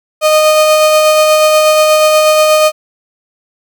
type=tone with tremolo; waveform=35% pulse; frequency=617 Hz; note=D#5; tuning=15 cents flat; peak=-3 dBFS; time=0.21-2.72 s; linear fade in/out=50 ms; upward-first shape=sine; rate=8.3 Hz; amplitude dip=25%; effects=none

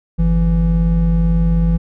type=tone pair together; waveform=triangle; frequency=49.57 / 166.9 Hz; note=G1 / E3; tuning=+20 / +22 cents; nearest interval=octave + major sixth; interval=2102 cents; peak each=-12 dBFS; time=0.18-1.78 s; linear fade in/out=20 ms; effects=none

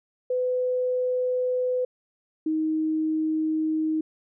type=tone pair in turn; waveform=sine; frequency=503 / 314 Hz; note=B4 / D#4; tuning=+32 / +16 cents; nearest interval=minor sixth; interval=816 cents; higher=first; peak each=-22 dBFS; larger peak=neither; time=0.3-1.85 / 2.46-4.01 s; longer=neither; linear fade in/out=5 ms; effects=none

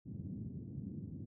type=band-pass noise; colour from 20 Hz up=pink; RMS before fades=-45 dBFS; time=0.05-1.26 s; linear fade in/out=20 ms; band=100 to 250 Hz; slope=24 dB/octave; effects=none

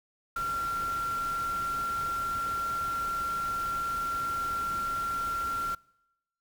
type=tone in noise; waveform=sine; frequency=1371 Hz; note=F6; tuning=32 cents flat; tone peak=-29 dBFS; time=0.36-5.75 s; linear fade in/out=5 ms; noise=pink; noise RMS=-43 dBFS; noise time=0.36-5.75 s; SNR=+11 dB; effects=noise-tail reverb RT60 0.9 s tail -25 dB re dry

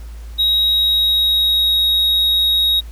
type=tone with pitch glide; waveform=triangle; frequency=3805 to 3781 Hz; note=A#7 to A#7; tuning=+35 to +24 cents; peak=-11 dBFS; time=0.38-2.81 s; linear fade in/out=20 ms; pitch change=-11 cents; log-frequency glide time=0.6-1.83 s; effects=added 56 Hz sine -29 dBFS peak until 2.91 s + pink hiss -47 dBFS RMS until 2.91 s

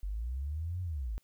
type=linear two-way sweep; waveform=sine; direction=up then down; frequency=46.25 to 92.5 to 46.25 Hz; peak=-33 dBFS; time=0.03-1.18 s; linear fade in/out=0 ms; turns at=0.82 s; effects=white hiss -73 dBFS RMS until 1.23 s

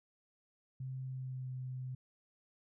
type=tone with pitch glide; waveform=sine; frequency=130.81 to 128.56 Hz; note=C3 to C3; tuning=0 to -30 cents; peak=-39 dBFS; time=0.8-1.95 s; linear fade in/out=5 ms; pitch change=-30 cents; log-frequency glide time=1.03-1.51 s; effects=none

